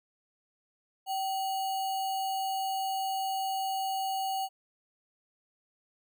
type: tone with sample-and-hold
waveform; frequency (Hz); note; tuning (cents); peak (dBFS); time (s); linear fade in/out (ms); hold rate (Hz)
sine; 770; G5; -31; -29; 1.06-4.49; 50; 3675
effects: none